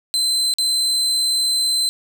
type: tone with dropouts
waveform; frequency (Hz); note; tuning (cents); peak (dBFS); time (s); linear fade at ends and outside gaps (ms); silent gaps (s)
35% pulse; 4069; C8; -49; -15; 0.14-1.89; 0; 0.538-0.585
effects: none